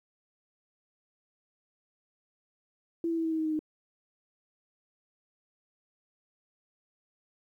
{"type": "tone with pitch steps", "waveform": "sine", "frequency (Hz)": [334.4, 330.6, 326.8, 323, 319.3, 315.6, 312, 308.4], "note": ["E4", "E4", "E4", "E4", "D#4", "D#4", "D#4", "D#4"], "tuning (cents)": [25, 5, -15, -35, 45, 25, 5, -15], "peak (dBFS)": -27, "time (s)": [3.04, 3.592], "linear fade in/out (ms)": 2, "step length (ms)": 69, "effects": ["11-bit"]}